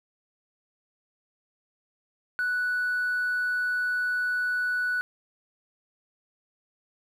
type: tone with hard clipping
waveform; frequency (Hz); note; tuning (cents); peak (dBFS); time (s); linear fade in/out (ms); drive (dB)
triangle; 1480; F#6; 0; -24; 2.39-5.01; 0; 2
effects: none